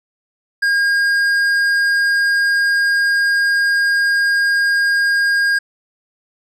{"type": "tone with tanh clipping", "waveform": "sine", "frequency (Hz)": 1621, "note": "G#6", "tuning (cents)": -42, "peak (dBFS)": -14, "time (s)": [0.62, 5.59], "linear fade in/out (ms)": 10, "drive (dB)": 9, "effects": []}